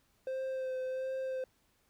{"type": "tone with vibrato", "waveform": "triangle", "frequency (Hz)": 521, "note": "C5", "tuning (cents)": -7, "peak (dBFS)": -32, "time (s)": [0.27, 1.44], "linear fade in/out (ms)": 2, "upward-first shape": "sine", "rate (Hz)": 1.4, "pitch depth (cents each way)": 19, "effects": ["pink hiss -72 dBFS RMS until 1.89 s"]}